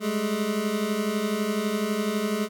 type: beating tone pair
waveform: 25% pulse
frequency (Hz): 201.7 / 213.7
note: G3 / G#3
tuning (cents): +50 / +50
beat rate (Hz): 12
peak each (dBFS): -26 / -22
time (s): 0-2.49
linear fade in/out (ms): 50
effects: none